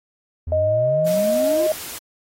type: exponential sweep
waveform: triangle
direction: up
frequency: 78.4 to 359.3 Hz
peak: -22 dBFS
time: 0.47-1.67 s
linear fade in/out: 5 ms
type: tone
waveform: sine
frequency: 622.3 Hz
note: D#5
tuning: in tune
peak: -16 dBFS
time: 0.52-1.72 s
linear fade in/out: 2 ms
type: noise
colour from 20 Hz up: white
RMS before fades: -33 dBFS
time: 1.06-1.99 s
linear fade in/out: 10 ms
effects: AAC 48 kbps